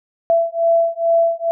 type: beating tone pair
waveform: sine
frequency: 668 / 670.3 Hz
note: E5 / E5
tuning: +23 / +29 cents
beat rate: 2.3 Hz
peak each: -16 dBFS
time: 0.3-1.51 s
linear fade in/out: 0 ms
effects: none